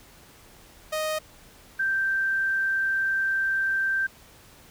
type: tone pair in turn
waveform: sawtooth / sine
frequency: 622 / 1567.3 Hz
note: D#5 / G6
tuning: -1 / -1 cents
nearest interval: octave + major third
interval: 1600 cents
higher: second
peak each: -22 dBFS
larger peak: neither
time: 0.92-1.19 / 1.79-4.07 s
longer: second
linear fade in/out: 10 ms
effects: pink hiss -52 dBFS RMS until 4.7 s